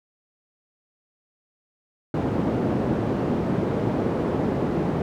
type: band-pass noise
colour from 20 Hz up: white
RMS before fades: -24 dBFS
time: 2.14-5.02 s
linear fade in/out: 2 ms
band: 110 to 360 Hz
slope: 12 dB/octave
effects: none